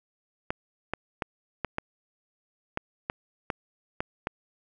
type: clicks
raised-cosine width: 0.5 ms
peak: -13 dBFS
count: 10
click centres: 0.505 / 0.936 / 1.222 / 1.647 / 1.784 / 2.774 / 3.099 / 3.502 / 4.005 / 4.271 s
effects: none